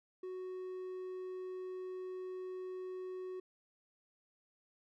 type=tone; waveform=triangle; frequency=370 Hz; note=F#4; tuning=in tune; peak=-39 dBFS; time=0.23-3.4 s; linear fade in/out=5 ms; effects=none